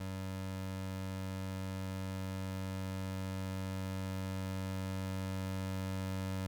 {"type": "tone with level ramp", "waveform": "25% pulse", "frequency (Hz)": 94.9, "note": "F#2", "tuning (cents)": 44, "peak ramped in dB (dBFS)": [-35, -32], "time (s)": [0, 6.47], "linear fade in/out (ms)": 5, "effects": []}